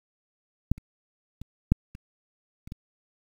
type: clicks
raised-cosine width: 5 ms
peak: -9 / -30 / -26 / -6 / -29 / -30 / -24 dBFS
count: 7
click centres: 0.716 / 0.78 / 1.416 / 1.72 / 1.951 / 2.675 / 2.721 s
effects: 8-bit